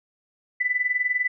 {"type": "tone with tremolo", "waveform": "sine", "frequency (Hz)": 1992, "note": "B6", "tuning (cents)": 14, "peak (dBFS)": -17, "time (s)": [0.6, 1.28], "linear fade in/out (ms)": 10, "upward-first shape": "triangle", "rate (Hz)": 20, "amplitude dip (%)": 90, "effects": []}